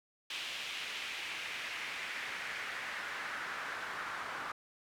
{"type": "noise with band-pass filter sweep", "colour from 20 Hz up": "pink", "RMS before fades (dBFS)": -41, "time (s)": [0.3, 4.52], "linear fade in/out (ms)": 5, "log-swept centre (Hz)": [3000, 1300], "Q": 2.1, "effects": []}